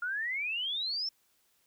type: exponential sweep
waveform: sine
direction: up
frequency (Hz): 1396.9 to 5470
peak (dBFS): -31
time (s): 0.02-1.09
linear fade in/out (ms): 5
effects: white hiss -71 dBFS RMS until 1.66 s